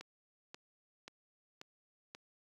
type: click train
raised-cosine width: 0.2 ms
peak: -30 dBFS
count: 5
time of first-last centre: 0.01-2.149 s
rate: 1.87 Hz
effects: high-pass 60 Hz 12 dB/octave + 10-bit